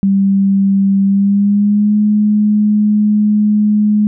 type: tone with pitch glide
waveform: sine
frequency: 196 to 210.1 Hz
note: G3 to G#3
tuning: 0 to +20 cents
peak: -8 dBFS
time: 0.03-4.07 s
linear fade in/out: 0 ms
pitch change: +120 cents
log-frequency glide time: 1.04-1.96 s
effects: none